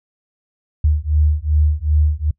sine beating tone pair, 74.5 / 77.1 Hz, D2 / D#2, +25 / -15 cents, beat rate 2.6 Hz, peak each -16 dBFS, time 0.84-2.31 s, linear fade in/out 5 ms, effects noise-tail reverb RT60 0.1 s tail -23 dB re dry

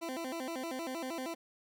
20% pulse tone with vibrato, 293.7 Hz, D4, in tune, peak -32 dBFS, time 0.01-1.35 s, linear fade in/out 20 ms, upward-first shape square, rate 6.4 Hz, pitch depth 220 cents each way, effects none

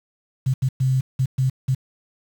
sine tone bursts at uneven times, 130.81 Hz, C3, in tune, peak -16 dBFS, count 6, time 0.46-0.54 / 0.62-0.69 / 0.8-1.01 / 1.19-1.26 / 1.38-1.5 / 1.68-1.75 s, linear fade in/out 10 ms, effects 7-bit

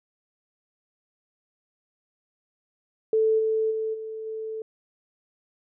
sine tone with level steps, 440 Hz, A4, in tune, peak -18 / -21 / -25 / -32 / -30 dBFS, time 3.13-4.62 s, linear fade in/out 2 ms, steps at 3.38 / 3.7 / 3.93 / 4.25 s, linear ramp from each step 20 ms, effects none

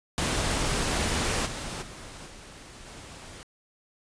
pink noise with level steps, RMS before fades -27 / -35 / -43 / -46 / -44 dBFS, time 0.18-3.43 s, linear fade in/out 0 ms, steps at 1.45 / 1.81 / 2.26 / 2.85 s, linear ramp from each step 20 ms, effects resampled to 22050 Hz

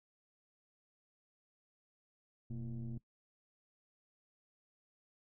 sine tone with frequency modulation, 123.47 Hz, B2, in tune, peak -38 dBFS, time 2.5-2.98 s, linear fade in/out 5 ms, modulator 106 Hz, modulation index 1.1, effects noise-tail reverb RT60 0.1 s tail -22 dB re dry + tanh soft clip ceiling -36 dBFS

